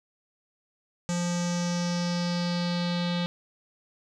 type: tone with low-pass filter sweep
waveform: square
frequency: 174.7 Hz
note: F3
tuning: 1 cent sharp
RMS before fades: -28 dBFS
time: 1.09-3.26 s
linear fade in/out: 0 ms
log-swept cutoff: 7000 to 3800 Hz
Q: 4.2
effects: none